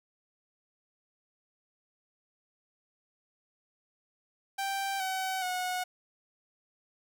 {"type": "tone with pitch steps", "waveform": "sawtooth", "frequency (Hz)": [784, 756.9, 730.7], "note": ["G5", "F#5", "F#5"], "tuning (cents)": [0, 39, -22], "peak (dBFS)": -27, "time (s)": [4.58, 5.84], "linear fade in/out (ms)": 10, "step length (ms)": 420, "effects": []}